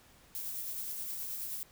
violet noise with tremolo, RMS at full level -38 dBFS, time 0.35-1.63 s, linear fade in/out 0 ms, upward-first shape sine, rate 9.5 Hz, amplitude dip 30%, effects pink hiss -61 dBFS RMS until 1.71 s

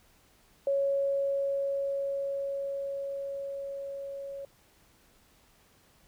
sine tone with level ramp, 554.4 Hz, C#5, in tune, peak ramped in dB -24 to -37 dBFS, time 0.67-4.45 s, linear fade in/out 2 ms, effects pink hiss -63 dBFS RMS until 6.07 s

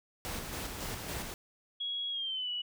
pink noise with tremolo, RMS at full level -38 dBFS, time 0.25-1.34 s, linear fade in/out 0 ms, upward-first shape square, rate 3.6 Hz, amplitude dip 35%
sine tone with pitch glide, 3322 to 2943 Hz, G#7 to F#7, 0 to -10 cents, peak -33 dBFS, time 1.8-2.62 s, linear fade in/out 10 ms, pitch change -210 cents, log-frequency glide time 2.1-2.5 s
effects none

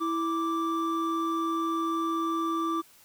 triangle tone pair together, 328.9 / 1172 Hz, E4 / D6, -4 / -4 cents, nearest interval octave + minor seventh, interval 2200 cents, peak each -27 dBFS, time 0-2.82 s, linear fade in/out 20 ms, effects white hiss -57 dBFS RMS until 3.04 s

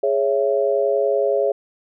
sine chord, C# minor, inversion second, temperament just, 415.8 / 554.4 / 665.2 Hz, G#4 / C#5 / E5, +2 / 0 / +16 cents, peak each -20 / -19 / -23 dBFS, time 0.03-1.52 s, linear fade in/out 5 ms, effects none

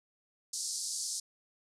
pink band-pass noise, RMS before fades -37 dBFS, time 0.53-1.2 s, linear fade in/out 5 ms, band 4600 to 9900 Hz, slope 48 dB/octave, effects none

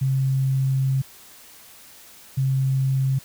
sine tone pair in turn, 133.6 / 133.6 Hz, C3 / C3, +36 / +36 cents, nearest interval unison, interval 0 cents, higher neither, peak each -18 dBFS, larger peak neither, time 0.01-1.02 / 2.37-3.19 s, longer first, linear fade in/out 10 ms, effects white hiss -47 dBFS RMS until 3.24 s

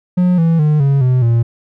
triangle tone with pitch steps, 180 / 165.06 / 151.36 / 138.8 / 127.28 / 116.72 Hz, F#3 / E3 / D#3 / C#3 / C3 / A#2, -47 / +3 / -47 / +3 / -47 / +3 cents, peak -7 dBFS, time 0.17-1.43 s, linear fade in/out 10 ms, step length 210 ms, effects none

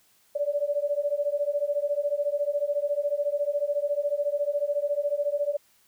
sine beating tone pair, 572 / 586 Hz, D5 / D5, -46 / -4 cents, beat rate 14 Hz, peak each -27 dBFS, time 0.35-5.57 s, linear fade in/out 10 ms, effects white hiss -63 dBFS RMS until 5.87 s

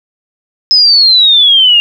sine exponential sweep, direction down, 5150 to 2794 Hz, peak -3 dBFS, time 0.71-1.8 s, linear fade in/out 0 ms, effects 7-bit

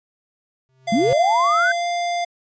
square tone with exponential growth, 130.81 Hz, C3, in tune, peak -24 dBFS, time 0.69-1.13 s, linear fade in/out 0 ms, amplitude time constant 94 ms
square tone with pitch glide, 688 to 696.8 Hz, F5 to F5, -26 to -4 cents, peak -21 dBFS, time 0.87-2.25 s, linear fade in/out 10 ms, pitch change +22 cents, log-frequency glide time 1.73-1.86 s
sine linear sweep, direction up, 187.4 to 1568 Hz, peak -15 dBFS, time 0.92-1.72 s, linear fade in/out 5 ms
effects resampled to 16000 Hz

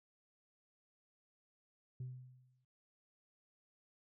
sine tone with exponential decay, 127.1 Hz, C3, 50 cents flat, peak -38 dBFS, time 2-2.65 s, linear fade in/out 5 ms, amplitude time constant 140 ms, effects tanh soft clip ceiling -39 dBFS

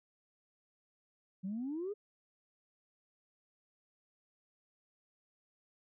sine exponential sweep, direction up, 180.9 to 429.7 Hz, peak -35 dBFS, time 1.43-1.94 s, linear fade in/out 20 ms, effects tanh soft clip ceiling -32 dBFS

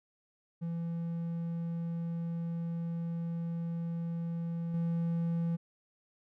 triangle tone with level steps, 168 Hz, E3, 33 cents sharp, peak -31 / -27 dBFS, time 0.61-5.57 s, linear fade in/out 20 ms, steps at 4.74 s, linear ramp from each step 2 ms, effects none

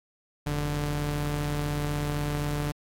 sawtooth tone pair together, 43.65 / 146.83 Hz, F1 / D3, 0 / 0 cents, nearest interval octave + major sixth, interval 2100 cents, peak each -29 / -24 dBFS, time 0.46-2.72 s, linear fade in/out 10 ms, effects AAC 64 kbps

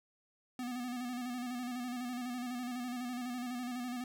square tone with vibrato, 246.9 Hz, B3, in tune, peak -38 dBFS, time 0.59-4.04 s, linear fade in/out 2 ms, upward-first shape square, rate 12 Hz, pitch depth 40 cents each way, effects 13-bit

